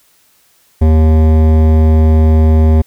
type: tone with hard clipping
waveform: sine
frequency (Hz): 78.7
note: D#2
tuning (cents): +20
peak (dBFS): -7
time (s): 0.81-2.82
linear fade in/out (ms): 10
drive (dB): 15
effects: white hiss -52 dBFS RMS until 2.86 s